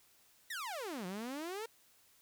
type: exponential two-way sweep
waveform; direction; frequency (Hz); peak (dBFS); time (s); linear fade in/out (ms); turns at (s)
sawtooth; down then up; 1975.5 to 174.8 to 468.6; -36; 0.5-1.66; 5; 1.06
effects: white hiss -67 dBFS RMS until 2.21 s